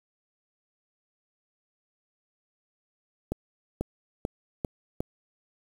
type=accelerating click train; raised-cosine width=2 ms; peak=-15 dBFS; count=5; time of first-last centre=3.32-5.005 s; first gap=490 ms; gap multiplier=0.9; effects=7-bit